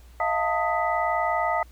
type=tone cluster; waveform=sine; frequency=639 / 699 / 894 / 1250 / 1984 Hz; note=D#5 / F5 / A5 / D#6 / B6; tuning=+46 / +1 / +27 / +8 / +7 cents; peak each=-29 / -27 / -27 / -28 / -31 dBFS; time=0.2-1.63 s; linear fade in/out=2 ms; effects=added 60 Hz sine -46 dBFS peak until 1.71 s + pink hiss -58 dBFS RMS until 1.71 s